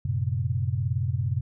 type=tone cluster; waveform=sine; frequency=93.1 / 115 / 132.3 Hz; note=F#2 / A#2 / C3; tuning=+11 / -23 / +20 cents; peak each=-28 dBFS; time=0.05-1.41 s; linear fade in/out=5 ms; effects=none